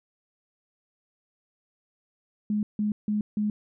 sine tone bursts, 210 Hz, G#3, 19 cents sharp, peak -23 dBFS, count 4, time 2.5-3.5 s, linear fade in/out 2 ms, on 130 ms, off 160 ms, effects none

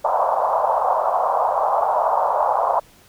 pink band-pass noise, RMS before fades -19 dBFS, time 0.04-2.8 s, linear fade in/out 10 ms, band 580 to 1100 Hz, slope 48 dB/octave, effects pink hiss -51 dBFS RMS until 3.08 s

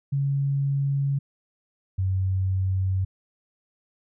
sine tone pair in turn, 139.2 / 94.51 Hz, C#3 / F#2, +8 / +37 cents, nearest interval perfect fifth, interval 671 cents, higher first, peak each -21 dBFS, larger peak neither, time 0.12-1.19 / 1.98-3.05 s, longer neither, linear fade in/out 10 ms, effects none

